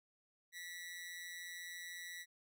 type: tone with amplitude modulation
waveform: sawtooth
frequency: 1948 Hz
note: B6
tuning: 24 cents flat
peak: -40 dBFS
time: 0.52-2.26 s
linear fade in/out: 50 ms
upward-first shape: sine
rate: 174 Hz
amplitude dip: 65%
effects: none